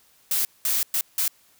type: noise bursts at uneven times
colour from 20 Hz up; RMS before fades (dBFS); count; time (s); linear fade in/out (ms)
blue; -23; 4; 0.31-0.45 / 0.65-0.83 / 0.94-1.01 / 1.18-1.28; 2
effects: white hiss -59 dBFS RMS until 1.59 s